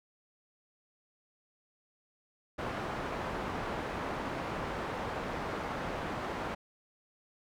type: low-pass noise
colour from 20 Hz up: white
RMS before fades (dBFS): -37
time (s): 2.58-6.55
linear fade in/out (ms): 10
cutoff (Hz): 1100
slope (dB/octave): 12
effects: none